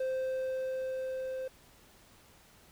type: tone with level ramp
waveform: triangle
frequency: 521 Hz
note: C5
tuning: 7 cents flat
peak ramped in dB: -28 to -33 dBFS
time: 0-1.48 s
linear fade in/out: 5 ms
effects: pink hiss -60 dBFS RMS until 2.71 s